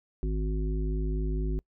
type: harmonic tone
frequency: 52.2 Hz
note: G#1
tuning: 10 cents sharp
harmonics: 1 / 3 / 5 / 7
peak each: -27 / -36 / -39 / -38 dBFS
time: 0.23-1.59 s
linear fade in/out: 0 ms
effects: noise-tail reverb RT60 0.1 s tail -26 dB re dry